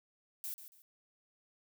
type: noise with echo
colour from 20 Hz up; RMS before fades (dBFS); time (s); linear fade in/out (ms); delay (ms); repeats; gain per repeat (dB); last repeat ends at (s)
violet; -41; 0.44-0.54; 0; 140; 2; -11; 0.82
effects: none